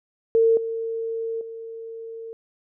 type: tone with level steps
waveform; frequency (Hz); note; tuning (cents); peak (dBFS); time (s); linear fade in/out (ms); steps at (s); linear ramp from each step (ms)
sine; 453.8; A#4; -47; -14 / -25 / -33; 0.35-2.33; 0; 0.57 / 1.41; 2
effects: none